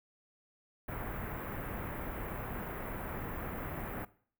pink band-stop noise, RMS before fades -40 dBFS, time 0.88-4.05 s, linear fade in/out 5 ms, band 2000 to 15000 Hz, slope 24 dB/octave, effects noise-tail reverb RT60 0.5 s tail -19 dB re dry

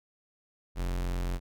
45% pulse tone, 44.34 Hz, F1, 27 cents sharp, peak -29 dBFS, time 0.75-1.4 s, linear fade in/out 50 ms, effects none

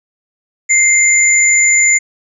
sine tone pair together, 2093 / 7027 Hz, C7 / A8, 0 / -3 cents, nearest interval octave + major sixth, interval 2097 cents, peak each -10 dBFS, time 0.69-1.99 s, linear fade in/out 20 ms, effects none

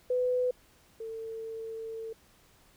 sine tone pair in turn, 500 / 448.5 Hz, B4 / A4, +21 / +33 cents, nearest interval major second, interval 188 cents, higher first, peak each -25 / -36 dBFS, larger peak first, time 0.1-0.51 / 1-2.13 s, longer second, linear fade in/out 5 ms, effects pink hiss -62 dBFS RMS until 2.76 s

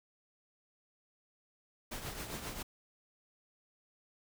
pink noise with tremolo, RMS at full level -40 dBFS, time 1.91-2.63 s, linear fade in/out 10 ms, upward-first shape triangle, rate 7.5 Hz, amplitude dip 60%, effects none

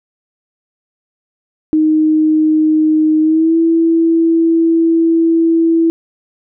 sine tone with pitch glide, 311.1 to 329.6 Hz, D#4 to E4, 0 to 0 cents, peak -8 dBFS, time 1.73-5.9 s, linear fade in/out 0 ms, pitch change +100 cents, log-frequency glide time 3.21-3.57 s, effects none

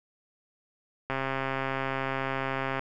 click train, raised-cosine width 0.5 ms, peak -15 dBFS, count 228, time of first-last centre 1.1-2.794 s, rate 134 Hz, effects none

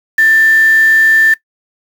sine tone with quantisation, 1777 Hz, A6, 17 cents sharp, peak -6 dBFS, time 0.18-1.34 s, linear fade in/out 5 ms, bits 4, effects noise-tail reverb RT60 0.1 s tail -19 dB re dry

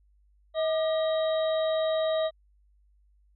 harmonic tone with a mistuned harmonic, 636 Hz, D#5, 38 cents sharp, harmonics 1 / 2 / 3 / 5 / 6, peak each -24 / -38 / -42 / -45 / -38 dBFS, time 0.54-2.31 s, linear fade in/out 50 ms, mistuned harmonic 2, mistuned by -96 cents, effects added 50 Hz sine -60 dBFS peak until 3.35 s

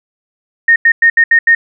sine tone bursts at uneven times, 1845 Hz, A#6, 18 cents flat, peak -4 dBFS, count 6, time 0.68-0.76 / 0.85-0.92 / 1.02-1.1 / 1.17-1.24 / 1.31-1.39 / 1.47-1.55 s, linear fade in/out 5 ms, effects none

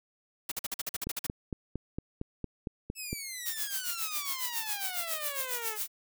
white noise bursts, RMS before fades -34 dBFS, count 11, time 0.49-1.267 s, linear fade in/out 5 ms, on 27 ms, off 48 ms
click train, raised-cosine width 3 ms, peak -21 dBFS, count 10, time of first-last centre 1.07-3.129 s, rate 4.37 Hz
10% pulse exponential sweep, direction down, 2637 to 416.7 Hz, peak -29 dBFS, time 2.95-5.79 s, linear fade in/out 50 ms
blue noise with tremolo, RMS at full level -32 dBFS, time 3.45-5.88 s, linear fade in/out 20 ms, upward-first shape triangle, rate 7.3 Hz, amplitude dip 95%
effects none

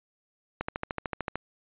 click train, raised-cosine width 0.5 ms, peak -15 dBFS, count 11, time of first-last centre 0.61-1.356 s, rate 13.4 Hz, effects resampled to 8000 Hz

